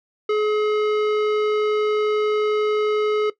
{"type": "tone with tanh clipping", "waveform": "sine", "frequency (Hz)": 424.4, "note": "G#4", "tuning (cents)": 38, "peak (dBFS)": -19, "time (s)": [0.29, 3.3], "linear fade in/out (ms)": 5, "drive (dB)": 15, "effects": ["noise-tail reverb RT60 0.1 s tail -17 dB re dry"]}